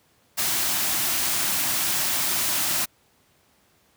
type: band-stop noise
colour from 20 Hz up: white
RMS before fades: -24 dBFS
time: 0.37-2.86 s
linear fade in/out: 20 ms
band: 390 to 570 Hz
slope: 96 dB/octave
effects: pink hiss -62 dBFS RMS until 3.96 s + high-pass 80 Hz 12 dB/octave